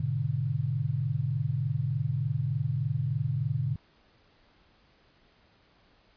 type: chord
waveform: sine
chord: G# diminished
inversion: none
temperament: equal with one note detuned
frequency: 103.53 / 123.47 / 146.83 Hz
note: G#2 / B2 / D3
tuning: -5 / 0 / 0 cents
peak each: -33 / -30 / -30 dBFS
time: 0-3.76 s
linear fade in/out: 5 ms
effects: pink hiss -63 dBFS RMS until 6.16 s + resampled to 11025 Hz